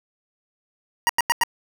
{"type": "tone bursts", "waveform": "25% pulse", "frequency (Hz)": 947, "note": "A#5", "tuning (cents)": 27, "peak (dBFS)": -12, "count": 4, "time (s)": [1.07, 1.435], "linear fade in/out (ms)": 0, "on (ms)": 23, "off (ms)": 91, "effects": []}